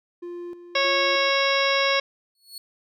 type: tone with tremolo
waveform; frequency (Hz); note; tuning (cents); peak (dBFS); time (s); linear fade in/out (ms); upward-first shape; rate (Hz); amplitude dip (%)
triangle; 349.2; F4; 0; -30; 0.22-1.3; 10; square; 1.6; 65
type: harmonic tone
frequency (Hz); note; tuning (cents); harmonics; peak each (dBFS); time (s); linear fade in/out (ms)
550; C#5; -14; 1 / 2 / 3 / 4 / 5 / 6 / 7 / 9 / 10; -24 / -26 / -29 / -25 / -30 / -31 / -29 / -35 / -31; 0.75-2; 5
type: tone with exponential growth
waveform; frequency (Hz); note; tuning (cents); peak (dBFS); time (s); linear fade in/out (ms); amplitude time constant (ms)
sawtooth; 4375; C#8; -24; -30; 2.35-2.58; 2; 49
effects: none